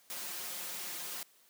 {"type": "noise with comb filter", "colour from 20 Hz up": "white", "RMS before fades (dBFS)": -41, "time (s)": [0.1, 1.23], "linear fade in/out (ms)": 2, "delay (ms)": 5.6, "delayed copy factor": 0.85, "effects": ["white hiss -65 dBFS RMS until 1.49 s", "high-pass 200 Hz 12 dB/octave"]}